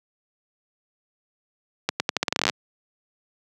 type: accelerating click train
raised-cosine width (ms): 0.2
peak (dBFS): -3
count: 16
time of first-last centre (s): 1.89-2.498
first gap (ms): 110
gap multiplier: 0.83
effects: high-pass 150 Hz 12 dB/octave